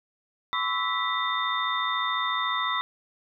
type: tone cluster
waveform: sine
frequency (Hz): 1012 / 1126 / 1312 / 1970 / 3624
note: B5 / C#6 / E6 / B6 / A#7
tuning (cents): +42 / +27 / -9 / -5 / -50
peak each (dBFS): -31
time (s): 0.53-2.81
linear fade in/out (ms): 0
effects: none